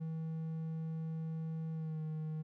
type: tone with pitch glide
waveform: triangle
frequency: 160.8 to 156.31 Hz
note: E3 to D#3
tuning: -43 to +8 cents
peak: -35 dBFS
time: 0-2.43 s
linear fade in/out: 20 ms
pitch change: -49 cents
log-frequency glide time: 1.72-2.01 s
effects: none